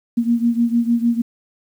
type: beating tone pair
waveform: sine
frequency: 233.1 / 239.7 Hz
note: A#3 / A#3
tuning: 0 / +48 cents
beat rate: 6.6 Hz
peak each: -16 / -19 dBFS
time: 0.17-1.22 s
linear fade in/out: 10 ms
effects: 8-bit